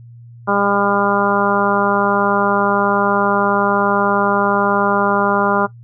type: harmonic tone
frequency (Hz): 201.2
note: G3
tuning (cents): +45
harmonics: 1 / 2 / 3 / 4 / 5 / 6 / 7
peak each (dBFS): -21 / -21 / -21 / -21 / -21 / -21 / -21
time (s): 0.47-5.67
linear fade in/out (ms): 20
effects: noise-tail reverb RT60 0.1 s tail -17 dB re dry + added 118 Hz sine -36 dBFS peak until 5.83 s